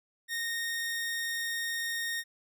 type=tone; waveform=sawtooth; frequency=1851 Hz; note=A#6; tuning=13 cents flat; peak=-28 dBFS; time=0.28-2.24 s; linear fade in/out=50 ms; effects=none